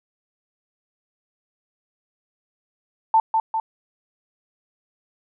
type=tone with echo; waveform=sine; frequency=889 Hz; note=A5; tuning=18 cents sharp; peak=-12 dBFS; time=3.14-3.2 s; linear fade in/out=2 ms; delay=200 ms; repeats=2; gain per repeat=-4 dB; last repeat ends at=3.6 s; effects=none